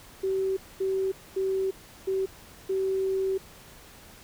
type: tone bursts at uneven times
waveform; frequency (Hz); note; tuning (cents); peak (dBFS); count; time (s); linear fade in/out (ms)
sine; 383; G4; -40; -24; 5; 0.23-0.57 / 0.8-1.12 / 1.36-1.71 / 2.07-2.26 / 2.69-3.38; 10
effects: pink hiss -50 dBFS RMS until 4.23 s